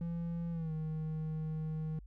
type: tone with pitch glide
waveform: triangle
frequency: 169.2 to 156.96 Hz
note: E3 to D#3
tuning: +45 to +15 cents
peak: -33 dBFS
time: 0.01-1.99 s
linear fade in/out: 2 ms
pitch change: -130 cents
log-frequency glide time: 0.51-0.72 s
effects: added 50 Hz sine -49 dBFS peak until 2.06 s